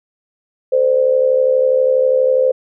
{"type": "tone with amplitude modulation", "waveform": "sine", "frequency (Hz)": 517, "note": "C5", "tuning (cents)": -21, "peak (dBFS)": -7, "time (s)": [0.72, 2.52], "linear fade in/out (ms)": 10, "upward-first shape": "sine", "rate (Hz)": 72.3, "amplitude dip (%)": 70, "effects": []}